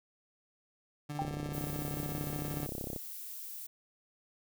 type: tone with tremolo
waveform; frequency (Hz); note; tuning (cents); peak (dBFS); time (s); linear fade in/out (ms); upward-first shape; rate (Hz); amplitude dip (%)
30% pulse; 147.3; D3; +6; -34; 1.09-2.67; 10; square; 17; 30
type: tone with exponential decay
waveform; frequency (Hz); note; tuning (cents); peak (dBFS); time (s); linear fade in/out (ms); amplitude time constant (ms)
sine; 787; G5; +7; -28; 1.19-1.35; 1; 33
type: click train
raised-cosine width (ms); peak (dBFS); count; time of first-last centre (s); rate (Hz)
2; -26; 59; 1.22-2.962; 33.3
type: noise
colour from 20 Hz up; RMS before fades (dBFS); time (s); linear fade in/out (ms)
violet; -44; 1.53-3.67; 10
effects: none